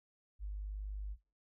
sine tone, 50.6 Hz, G#1, 44 cents flat, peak -38 dBFS, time 0.39-1.17 s, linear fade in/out 50 ms, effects noise-tail reverb RT60 0.3 s tail -22 dB re dry

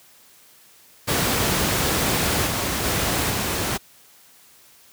pink noise with level steps, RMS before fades -21 / -24 / -22 / -24 dBFS, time 1.07-3.78 s, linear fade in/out 20 ms, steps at 2.46 / 2.83 / 3.29 s, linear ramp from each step 20 ms, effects white hiss -52 dBFS RMS until 4.92 s + high-pass 60 Hz 12 dB/octave

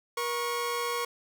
sawtooth tone pair together, 477.1 / 1100 Hz, A#4 / C#6, +40 / -14 cents, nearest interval octave + major second, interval 1446 cents, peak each -28 / -28 dBFS, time 0.17-1.05 s, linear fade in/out 5 ms, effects none

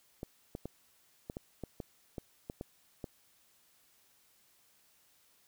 clicks, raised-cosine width 2 ms, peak -26 dBFS, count 11, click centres 0.231 / 0.551 / 0.656 / 1.299 / 1.369 / 1.637 / 1.802 / 2.182 / 2.499 / 2.611 / 3.042 s, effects white hiss -68 dBFS RMS until 5.47 s

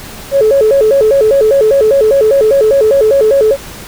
sine tone with vibrato, 489.5 Hz, B4, 15 cents flat, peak -4 dBFS, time 0.31-3.57 s, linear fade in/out 50 ms, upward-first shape square, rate 5 Hz, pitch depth 210 cents each way, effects tanh soft clip ceiling 0 dBFS + pink hiss -29 dBFS RMS until 3.87 s

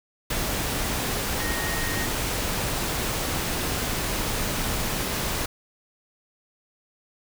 sine tone in noise, 1864.7 Hz, A#6, in tune, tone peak -32 dBFS, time 1.4-2.06 s, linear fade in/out 5 ms, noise pink, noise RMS -27 dBFS, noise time 0.3-5.46 s, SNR -8 dB, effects none

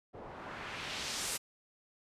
white noise with low-pass filter sweep, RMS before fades -41 dBFS, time 0.13-1.38 s, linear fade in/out 20 ms, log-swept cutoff 560 to 11000 Hz, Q 1.1, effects resampled to 32000 Hz

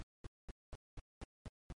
brown noise bursts, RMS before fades -45 dBFS, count 8, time 0-1.724 s, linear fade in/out 0 ms, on 23 ms, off 220 ms, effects MP3 48 kbps

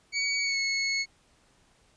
25% pulse tone with pitch glide, 2254 to 2192 Hz, C#7 to C#7, +28 to -20 cents, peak -22 dBFS, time 0.12-1.06 s, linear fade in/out 50 ms, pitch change -48 cents, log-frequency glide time 0.41-0.58 s, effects pink hiss -64 dBFS RMS until 1.96 s + resampled to 22050 Hz

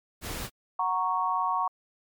pink noise, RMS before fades -35 dBFS, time 0.21-0.5 s, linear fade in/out 50 ms
sine chord, F# major, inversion none, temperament equal, 740 / 932.3 / 1108.7 Hz, F#5 / A#5 / C#6, 0 / 0 / 0 cents, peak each -31 / -29 / -27 dBFS, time 0.79-1.68 s, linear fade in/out 5 ms
effects MP3 96 kbps

